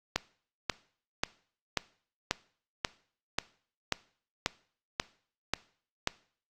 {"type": "click train", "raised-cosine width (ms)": 0.2, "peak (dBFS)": -9, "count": 12, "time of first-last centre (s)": [0.16, 6.074], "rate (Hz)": 1.86, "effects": ["noise-tail reverb RT60 0.5 s tail -20 dB re dry", "Opus 48 kbps"]}